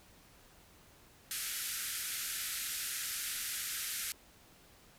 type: band-pass noise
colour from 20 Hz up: white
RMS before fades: -39 dBFS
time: 1.31-4.12 s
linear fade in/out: 0 ms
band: 1300 to 14000 Hz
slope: 96 dB/octave
effects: pink hiss -61 dBFS RMS until 4.98 s